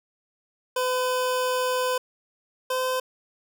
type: tone pair in turn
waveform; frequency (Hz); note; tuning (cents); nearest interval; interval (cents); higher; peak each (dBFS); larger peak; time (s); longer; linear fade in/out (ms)
25% pulse; 506 / 513.1; B4 / C5; +42 / -34; unison; 24; second; -19 / -20; first; 0.76-1.98 / 2.7-3; first; 5
effects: none